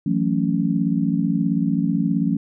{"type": "chord", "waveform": "sine", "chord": "F# minor seventh", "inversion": "third", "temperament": "just", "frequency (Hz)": [166.5, 185, 222, 277.5], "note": ["E3", "F#3", "A3", "C#4"], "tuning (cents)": [18, 0, 16, 2], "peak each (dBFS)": -23, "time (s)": [0.06, 2.37], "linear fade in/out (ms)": 5, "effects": []}